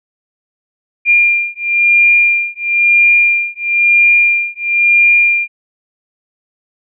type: beating tone pair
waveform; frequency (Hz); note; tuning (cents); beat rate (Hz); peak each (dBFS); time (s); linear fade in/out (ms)
sine; 2400 / 2401; D7 / D7; +37 / +38; 1; -11; 1.05-5.48; 50
effects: none